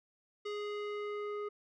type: tone with low-pass filter sweep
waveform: square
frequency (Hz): 415.3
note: G#4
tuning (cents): 0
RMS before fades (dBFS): -39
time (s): 0.45-1.49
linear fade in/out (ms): 10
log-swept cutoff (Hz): 4100 to 1400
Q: 1.2
effects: none